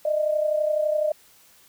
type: tone pair together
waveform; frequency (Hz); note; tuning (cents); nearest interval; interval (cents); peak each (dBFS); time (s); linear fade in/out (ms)
sine; 606.1 / 638; D#5 / D#5; -46 / +43; minor second; 89; -21 / -27; 0.05-1.12; 5
effects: white hiss -55 dBFS RMS until 1.68 s